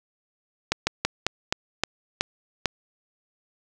slowing click train, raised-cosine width 0.2 ms, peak -4 dBFS, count 8, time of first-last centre 0.72-2.657 s, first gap 150 ms, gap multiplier 1.2, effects none

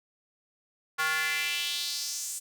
square tone with high-pass filter sweep, 157.2 Hz, D#3, 18 cents sharp, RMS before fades -31 dBFS, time 0.98-2.4 s, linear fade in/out 20 ms, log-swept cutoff 1300 to 8200 Hz, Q 2.8, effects none

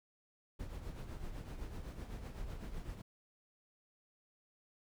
brown noise with tremolo, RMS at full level -42 dBFS, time 0.59-3.02 s, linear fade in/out 10 ms, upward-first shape triangle, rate 7.9 Hz, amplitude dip 60%, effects none

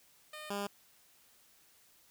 10% pulse tone pair in turn, 610 / 201.9 Hz, D#5 / G#3, -34 / -49 cents, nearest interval octave + perfect fifth, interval 1915 cents, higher first, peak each -36 / -27 dBFS, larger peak second, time 0.33-0.5 / 0.5-0.67 s, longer neither, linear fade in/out 5 ms, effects white hiss -65 dBFS RMS until 2.1 s

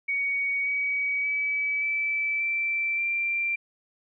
sine tone with pitch steps, 2243 / 2266 / 2290 / 2314 / 2338 / 2363 Hz, C#7 / C#7 / D7 / D7 / D7 / D7, +20 / +37 / -44 / -26 / -8 / +10 cents, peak -24 dBFS, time 0.08-3.56 s, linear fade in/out 10 ms, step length 580 ms, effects none

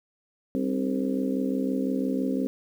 harmonic tone with a mistuned harmonic, 65.9 Hz, C2, 13 cents sharp, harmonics 3 / 4 / 5 / 6 / 7 / 8, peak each -31 / -26 / -37 / -35 / -35 / -36 dBFS, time 0.55-2.47 s, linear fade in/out 0 ms, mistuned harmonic 5, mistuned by -120 cents, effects 9-bit

